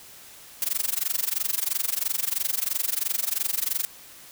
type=noise with amplitude modulation; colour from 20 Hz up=blue; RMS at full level=-23 dBFS; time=0.62-3.85 s; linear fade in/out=0 ms; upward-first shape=sine; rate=23 Hz; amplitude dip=100%; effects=white hiss -47 dBFS RMS until 4.31 s